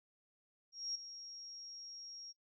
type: tone with ADSR envelope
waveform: sine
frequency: 5590 Hz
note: F8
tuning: 1 cent sharp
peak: -36 dBFS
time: 0.72-2.33 s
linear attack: 230 ms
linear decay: 9 ms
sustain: -12 dB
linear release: 26 ms
effects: noise-tail reverb RT60 0.1 s tail -23 dB re dry